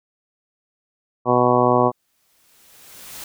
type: harmonic tone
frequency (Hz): 123.47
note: B2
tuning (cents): 0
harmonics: 1 / 2 / 3 / 4 / 5 / 6 / 7 / 8 / 9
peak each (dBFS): -25 / -22 / -21 / -21 / -21 / -22 / -25 / -22 / -22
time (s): 1.25-1.92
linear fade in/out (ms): 50
type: noise with exponential growth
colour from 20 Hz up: white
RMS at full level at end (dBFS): -34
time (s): 1.9-3.24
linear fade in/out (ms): 2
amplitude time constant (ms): 290
effects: none